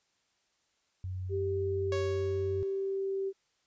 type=tone; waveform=sine; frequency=92.5 Hz; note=F#2; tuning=in tune; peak=-34 dBFS; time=1.04-2.63 s; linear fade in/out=0 ms
type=tone with pitch glide; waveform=sine; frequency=392 to 388.4 Hz; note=G4 to G4; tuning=0 to -16 cents; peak=-30 dBFS; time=1.29-3.33 s; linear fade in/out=50 ms; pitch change=-16 cents; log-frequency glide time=1.57-3.21 s
type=tone with exponential decay; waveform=sawtooth; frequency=554.4 Hz; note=C#5; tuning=in tune; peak=-29 dBFS; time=1.92-2.98 s; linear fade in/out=2 ms; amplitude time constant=230 ms
effects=white hiss -74 dBFS RMS until 3.66 s + resampled to 16000 Hz

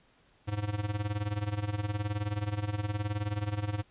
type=tone with tremolo; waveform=square; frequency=103.83 Hz; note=G#2; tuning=in tune; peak=-28 dBFS; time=0.47-3.83 s; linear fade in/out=20 ms; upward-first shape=sine; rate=19 Hz; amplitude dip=80%; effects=pink hiss -65 dBFS RMS until 3.9 s + resampled to 8000 Hz

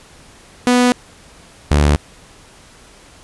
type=tone pair in turn; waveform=sawtooth; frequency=246.9 / 73.4 Hz; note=B3 / D2; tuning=0 / 0 cents; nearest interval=octave + major sixth; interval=2100 cents; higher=first; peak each=-6 dBFS; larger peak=neither; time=0.67-0.92 / 1.71-1.96 s; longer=neither; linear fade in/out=0 ms; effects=pink hiss -44 dBFS RMS until 3.23 s + resampled to 24000 Hz

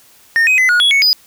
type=tone with pitch steps; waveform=triangle; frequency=1831 / 2520 / 2025 / 1447 / 3360 / 2215 / 4956 Hz; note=A#6 / D#7 / B6 / F#6 / G#7 / C#7 / D#8; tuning=-32 / +21 / +43 / -39 / +19 / -2 / -8 cents; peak=-7 dBFS; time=0.36-1.13 s; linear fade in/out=0 ms; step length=110 ms; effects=white hiss -47 dBFS RMS until 1.26 s

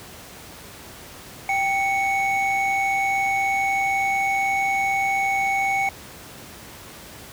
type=tone pair together; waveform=triangle; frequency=784 / 2219 Hz; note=G5 / C#7; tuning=0 / +1 cents; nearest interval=octave + tritone; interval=1801 cents; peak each=-20 / -21 dBFS; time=1.49-5.89 s; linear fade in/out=2 ms; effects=pink hiss -41 dBFS RMS until 7.32 s + high-pass 60 Hz 12 dB/octave

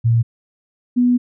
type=tone pair in turn; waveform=sine; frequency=115.9 / 245.6 Hz; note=A#2 / B3; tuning=-10 / -9 cents; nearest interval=octave + minor second; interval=1301 cents; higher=second; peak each=-11 dBFS; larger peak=neither; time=0.04-0.23 / 0.96-1.18 s; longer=second; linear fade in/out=20 ms; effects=none

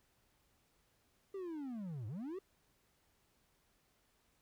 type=linear two-way sweep; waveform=triangle; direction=down then up; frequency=400.2 to 98 to 400.2 Hz; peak=-39 dBFS; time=1.34-2.39 s; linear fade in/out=5 ms; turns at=2.07 s; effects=pink hiss -75 dBFS RMS until 4.41 s

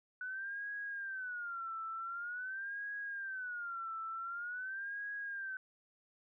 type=tone with vibrato; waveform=sine; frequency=1480 Hz; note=F#6; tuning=in tune; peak=-39 dBFS; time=0.21-5.57 s; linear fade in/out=2 ms; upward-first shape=sine; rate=0.46 Hz; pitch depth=190 cents each way; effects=none

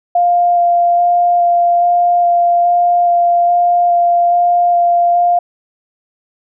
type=tone with vibrato; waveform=sine; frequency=698.5 Hz; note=F5; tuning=in tune; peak=-8 dBFS; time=0.15-5.39 s; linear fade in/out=5 ms; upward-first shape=square; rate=1.2 Hz; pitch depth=8 cents each way; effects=none

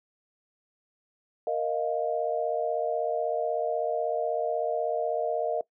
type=chord; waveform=sine; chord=Bb suspended fourth; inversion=none; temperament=equal; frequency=466.2 / 622.3 / 698.5 Hz; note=Bb4 / Eb5 / F5; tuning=0 / 0 / 0 cents; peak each=-30 / -29 / -31 dBFS; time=1.47-5.61 s; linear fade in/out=2 ms; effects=noise-tail reverb RT60 0.1 s tail -20 dB re dry

